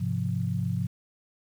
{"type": "chord", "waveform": "sine", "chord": "F minor", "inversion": "first", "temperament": "equal", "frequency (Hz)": [103.83, 130.81, 174.61], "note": ["Ab2", "C3", "F3"], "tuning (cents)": [0, 0, 0], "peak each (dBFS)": -30, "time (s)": [0, 0.87], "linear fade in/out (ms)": 10, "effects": ["9-bit"]}